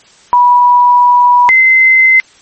sine tone pair in turn, 977 / 2063 Hz, B5 / C7, -19 / -25 cents, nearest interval octave + minor second, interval 1294 cents, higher second, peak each -3 dBFS, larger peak neither, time 0.33-1.49 / 1.49-2.2 s, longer first, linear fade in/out 0 ms, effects white hiss -43 dBFS RMS until 2.41 s + MP3 32 kbps

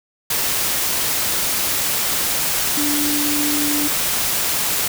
sine tone in noise, 293.7 Hz, D4, in tune, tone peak -21 dBFS, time 2.77-3.88 s, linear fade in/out 5 ms, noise white, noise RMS -20 dBFS, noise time 0.3-4.88 s, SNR -4 dB, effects none

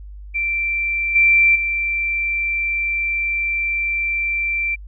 sine tone with level steps, 2349 Hz, D7, in tune, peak -18 / -10 / -18 dBFS, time 0.34-4.76 s, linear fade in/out 20 ms, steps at 1.15 / 1.55 s, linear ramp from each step 10 ms, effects added 50 Hz sine -33 dBFS peak until 4.87 s

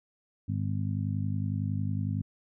harmonic tone, 50.9 Hz, G#1, 34 cents flat, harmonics 2 / 3 / 4 / 5, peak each -30 / -34 / -36 / -38 dBFS, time 0.48-2.22 s, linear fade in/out 10 ms, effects none

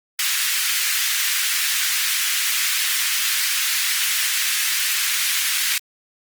pink high-pass noise, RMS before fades -21 dBFS, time 0.19-5.78 s, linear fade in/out 2 ms, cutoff 1700 Hz, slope 24 dB/octave, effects Opus 32 kbps

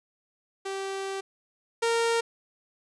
sawtooth tone pair in turn, 388.7 / 462.2 Hz, G4 / A#4, -15 / -15 cents, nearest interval minor third, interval 300 cents, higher second, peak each -27 / -19 dBFS, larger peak second, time 0.65-1.21 / 1.82-2.21 s, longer first, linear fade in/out 10 ms, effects resampled to 22050 Hz + 9-bit

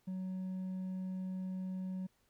sine tone with hard clipping, 186.4 Hz, F#3, 13 cents sharp, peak -38 dBFS, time 0.07-2.07 s, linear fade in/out 10 ms, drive 2 dB, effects pink hiss -75 dBFS RMS until 2.29 s

